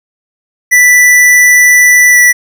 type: tone with pitch glide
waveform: square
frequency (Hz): 1975.5 to 1959.6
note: B6 to B6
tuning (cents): 0 to -14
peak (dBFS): -3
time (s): 0.71-2.33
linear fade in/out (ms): 20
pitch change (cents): -14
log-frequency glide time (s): 2.11-2.17
effects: none